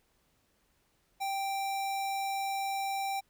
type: tone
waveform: square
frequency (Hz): 784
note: G5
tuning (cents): 0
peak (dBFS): -32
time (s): 1.2-3.21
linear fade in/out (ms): 20
effects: pink hiss -72 dBFS RMS until 3.29 s

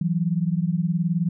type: beating tone pair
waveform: sine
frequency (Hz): 164.81 / 183.81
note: E3 / F#3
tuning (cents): 0 / -11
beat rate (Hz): 19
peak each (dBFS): -22 / -24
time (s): 0.01-1.29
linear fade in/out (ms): 5
effects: none

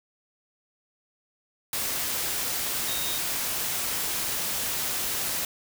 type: tone in noise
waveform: sine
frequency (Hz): 3729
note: A#7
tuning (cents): 0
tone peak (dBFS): -34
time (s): 2.88-3.18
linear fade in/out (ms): 2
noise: white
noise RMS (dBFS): -29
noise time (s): 1.73-5.45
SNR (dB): -8
effects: none

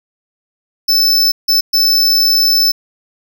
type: tone bursts at uneven times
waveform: square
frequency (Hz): 5274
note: E8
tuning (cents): 0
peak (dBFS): -9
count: 3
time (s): 0.88-1.32 / 1.48-1.61 / 1.73-2.72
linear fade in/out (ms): 10
effects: none

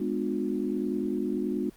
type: chord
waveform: sine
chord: G# diminished seventh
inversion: none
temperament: just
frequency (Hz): 207.7 / 249.2 / 299 / 358.8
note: G#3 / B3 / D4 / F4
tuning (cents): 0 / +16 / +31 / +47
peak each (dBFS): -32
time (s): 0-1.7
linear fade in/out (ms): 5
effects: pink hiss -57 dBFS RMS until 1.76 s + Opus 24 kbps

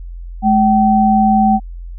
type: tone pair together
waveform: sine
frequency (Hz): 213 / 768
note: G#3 / G5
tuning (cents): +44 / -36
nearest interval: octave + minor seventh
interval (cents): 2220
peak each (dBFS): -11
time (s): 0.42-1.6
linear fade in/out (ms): 50
effects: added 43 Hz sine -26 dBFS peak until 1.98 s

